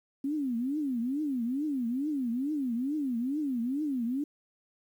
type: tone with vibrato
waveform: sine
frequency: 265.9 Hz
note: C4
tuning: 28 cents sharp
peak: -28 dBFS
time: 0.24-4.24 s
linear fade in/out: 5 ms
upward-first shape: triangle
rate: 2.3 Hz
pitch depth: 290 cents each way
effects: 10-bit